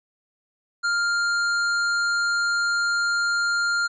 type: tone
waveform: square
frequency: 1400 Hz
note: F6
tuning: 4 cents sharp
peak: -21 dBFS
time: 0.83-3.88 s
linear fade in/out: 20 ms
effects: resampled to 16000 Hz